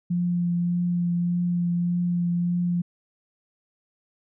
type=tone with vibrato; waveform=sine; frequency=174.61 Hz; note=F3; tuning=in tune; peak=-21 dBFS; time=0.1-2.82 s; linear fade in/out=10 ms; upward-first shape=triangle; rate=1.7 Hz; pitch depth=15 cents each way; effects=none